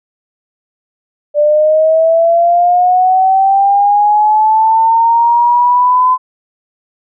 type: linear sweep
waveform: sine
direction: up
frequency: 587.3 to 1021 Hz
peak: -6 dBFS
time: 1.34-6.18 s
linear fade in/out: 50 ms
effects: none